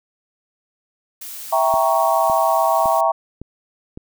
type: noise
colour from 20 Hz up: blue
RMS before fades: -33 dBFS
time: 1.21-3.01 s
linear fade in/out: 5 ms
type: chord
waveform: sine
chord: E diminished seventh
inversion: none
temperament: equal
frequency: 659.3 / 784 / 932.3 / 1108.7 Hz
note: E5 / G5 / Bb5 / Db6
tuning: 0 / 0 / 0 / 0 cents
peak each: -18 / -20 / -20 / -21 dBFS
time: 1.52-3.12 s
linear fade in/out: 10 ms
type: click train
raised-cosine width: 3 ms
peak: -20 dBFS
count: 5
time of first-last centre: 1.74-3.975 s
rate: 1.79 Hz
effects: none